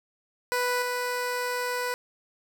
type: tone with level steps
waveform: 15% pulse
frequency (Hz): 493.9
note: B4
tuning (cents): 0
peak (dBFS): -18 / -21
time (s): 0.52-1.94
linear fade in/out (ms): 0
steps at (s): 0.82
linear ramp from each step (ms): 2
effects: none